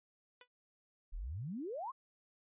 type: tone with exponential decay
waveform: 5% pulse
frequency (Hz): 493.9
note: B4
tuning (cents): 0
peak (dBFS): -39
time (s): 0.41-0.48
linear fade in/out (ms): 2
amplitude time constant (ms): 15
type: exponential sweep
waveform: sine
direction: up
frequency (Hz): 32.71 to 1141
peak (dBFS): -39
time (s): 1.12-1.92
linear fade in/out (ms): 20
effects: resampled to 8000 Hz